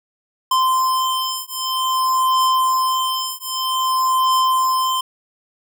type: beating tone pair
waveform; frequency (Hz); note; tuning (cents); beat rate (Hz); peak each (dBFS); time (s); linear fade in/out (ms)
square; 1037 / 1037.52; C6 / C6; -16 / -15; 0.52; -20 / -20; 0.51-5.01; 5
effects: none